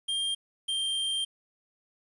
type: tone pair in turn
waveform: square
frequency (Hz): 3198 / 3172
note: G7 / G7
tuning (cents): +34 / +20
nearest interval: unison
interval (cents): 14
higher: first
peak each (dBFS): -28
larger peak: neither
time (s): 0.08-0.35 / 0.68-1.25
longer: second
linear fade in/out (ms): 10
effects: resampled to 24000 Hz + 10-bit